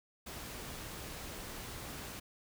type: noise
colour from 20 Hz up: pink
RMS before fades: -45 dBFS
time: 0.26-2.2 s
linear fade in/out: 10 ms
effects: none